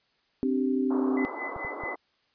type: chord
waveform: sine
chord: C suspended second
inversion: none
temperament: equal with one note detuned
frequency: 261.6 / 293.7 / 388.6 Hz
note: C4 / D4 / G4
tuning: 0 / 0 / -15 cents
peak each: -25 / -31 / -30 dBFS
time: 0.43-1.25 s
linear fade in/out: 0 ms
type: band-pass noise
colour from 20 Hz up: white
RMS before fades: -37 dBFS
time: 0.9-1.96 s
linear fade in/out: 10 ms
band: 270 to 1200 Hz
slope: 48 dB/octave
type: tone with tremolo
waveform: sine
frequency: 2018 Hz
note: B6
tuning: 37 cents sharp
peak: -32 dBFS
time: 1.17-1.95 s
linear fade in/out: 2 ms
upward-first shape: sine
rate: 4.6 Hz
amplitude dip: 90%
type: clicks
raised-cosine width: 5 ms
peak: -31 dBFS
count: 3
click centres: 1.563 / 1.649 / 1.837 s
effects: white hiss -69 dBFS RMS until 2.34 s + resampled to 11025 Hz